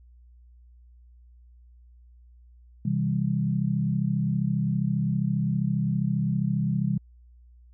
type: tone cluster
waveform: sine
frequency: 130.8 / 163.3 / 198.3 Hz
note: C3 / E3 / G3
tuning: 0 / -16 / +20 cents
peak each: -27 dBFS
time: 2.85-6.98 s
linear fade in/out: 5 ms
effects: added 60 Hz sine -50 dBFS peak until 7.73 s